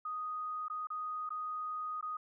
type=tone with dropouts; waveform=sine; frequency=1244.5 Hz; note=D#6; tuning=in tune; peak=-36 dBFS; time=0.05-2.17 s; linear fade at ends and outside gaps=5 ms; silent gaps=0.683-0.699 / 0.871-0.902 / 1.292-1.304 / 2.011-2.026 s; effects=none